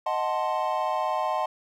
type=chord; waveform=triangle; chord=D# diminished seventh; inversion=none; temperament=equal with one note detuned; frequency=624.1 / 740 / 880 / 1046.5 Hz; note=D#5 / F#5 / A5 / C6; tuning=+5 / 0 / 0 / 0 cents; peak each=-28 dBFS; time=0.06-1.46 s; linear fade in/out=5 ms; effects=none